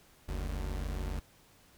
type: tone pair together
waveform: 45% pulse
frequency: 46.8 / 74.3 Hz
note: F#1 / D2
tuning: +20 / +21 cents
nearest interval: minor sixth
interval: 801 cents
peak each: -35 / -39 dBFS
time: 0.28-1.2 s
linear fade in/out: 10 ms
effects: pink hiss -62 dBFS RMS until 1.77 s